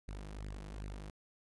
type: tone with flanger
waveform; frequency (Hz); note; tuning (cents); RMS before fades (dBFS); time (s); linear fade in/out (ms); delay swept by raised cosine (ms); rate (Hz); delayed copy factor
sawtooth; 50.6; G#1; -44; -45; 0.08-1.1; 0; 0.43 to 6.23; 2.6; +0.75
effects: resampled to 24000 Hz